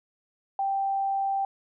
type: tone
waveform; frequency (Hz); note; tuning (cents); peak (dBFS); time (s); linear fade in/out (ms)
sine; 784; G5; 0; -24; 0.59-1.45; 2
effects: none